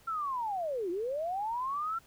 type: linear two-way sweep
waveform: sine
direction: down then up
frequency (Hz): 1369 to 333.4 to 1369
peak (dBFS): -31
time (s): 0.07-1.99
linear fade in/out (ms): 10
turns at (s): 0.9
effects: pink hiss -61 dBFS RMS until 2.06 s